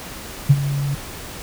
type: tone with ADSR envelope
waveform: sine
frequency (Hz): 140.6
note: C#3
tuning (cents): +25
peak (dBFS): -5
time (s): 0.49-0.95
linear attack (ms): 15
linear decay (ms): 45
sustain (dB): -14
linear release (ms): 7
effects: pink hiss -34 dBFS RMS until 1.42 s